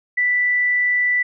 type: tone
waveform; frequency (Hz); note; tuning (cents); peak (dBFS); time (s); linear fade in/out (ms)
sine; 1975.5; B6; 0; -15; 0.17-1.23; 10
effects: none